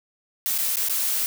blue noise with dropouts, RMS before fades -24 dBFS, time 0.46-1.26 s, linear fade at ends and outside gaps 0 ms, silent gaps 0.579-0.585 / 0.758-0.769 / 0.886-0.896 s, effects none

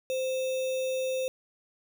sine tone with sample-and-hold, 520 Hz, C5, 11 cents flat, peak -27 dBFS, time 0.1-1.28 s, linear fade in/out 0 ms, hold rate 3150 Hz, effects none

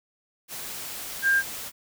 sine tone in noise, 1600 Hz, G6, 35 cents sharp, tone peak -18 dBFS, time 1.22-1.43 s, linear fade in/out 50 ms, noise white, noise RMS -36 dBFS, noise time 0.48-1.72 s, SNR +15 dB, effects none

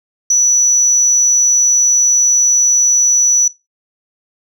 sine tone, 5920 Hz, F#8, in tune, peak -6 dBFS, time 0.3-3.48 s, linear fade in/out 5 ms, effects noise-tail reverb RT60 0.2 s tail -18 dB re dry + tanh soft clip ceiling -6 dBFS

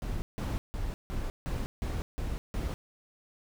brown noise bursts, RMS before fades -33 dBFS, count 8, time 0.02-2.74 s, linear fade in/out 0 ms, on 200 ms, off 160 ms, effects none

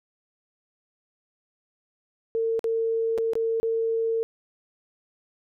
sine tone with dropouts, 453.1 Hz, A#4, 49 cents flat, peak -22 dBFS, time 2.35-4.23 s, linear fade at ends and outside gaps 0 ms, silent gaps 2.593-2.642 / 3.178-3.184 / 3.334-3.354 / 3.6-3.63 s, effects none

